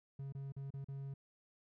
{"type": "tone with dropouts", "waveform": "triangle", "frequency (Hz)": 137.5, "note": "C#3", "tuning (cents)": -14, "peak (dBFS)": -40, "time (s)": [0.19, 1.14], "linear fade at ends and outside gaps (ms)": 5, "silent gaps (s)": [[0.324, 0.349], [0.522, 0.564], [0.705, 0.738], [0.845, 0.884]], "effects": []}